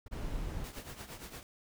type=noise bursts; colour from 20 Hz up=brown; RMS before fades=-44 dBFS; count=7; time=0.06-0.934 s; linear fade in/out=5 ms; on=22 ms; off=120 ms
type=noise; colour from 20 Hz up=brown; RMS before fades=-37 dBFS; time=0.11-0.65 s; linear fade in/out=20 ms
type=noise with tremolo; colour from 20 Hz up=pink; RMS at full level=-44 dBFS; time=0.64-1.43 s; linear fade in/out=0 ms; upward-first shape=triangle; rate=8.7 Hz; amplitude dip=75%
effects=none